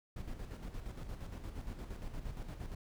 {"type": "noise with tremolo", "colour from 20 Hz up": "brown", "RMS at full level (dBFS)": -42, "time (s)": [0.16, 2.75], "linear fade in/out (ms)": 5, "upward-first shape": "square", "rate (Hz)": 8.6, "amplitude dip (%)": 50, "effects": []}